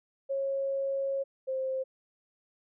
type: tone pair in turn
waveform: sine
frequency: 546 / 525.8 Hz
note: C#5 / C5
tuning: -26 / +8 cents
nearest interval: minor second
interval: 66 cents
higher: first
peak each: -28 / -29 dBFS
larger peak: first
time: 0.29-1.24 / 1.47-1.84 s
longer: first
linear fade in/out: 20 ms
effects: none